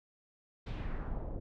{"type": "noise with low-pass filter sweep", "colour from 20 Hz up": "brown", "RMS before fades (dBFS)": -38, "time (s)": [0.66, 1.4], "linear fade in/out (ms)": 10, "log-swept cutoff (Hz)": [4100, 490], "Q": 1.5, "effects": []}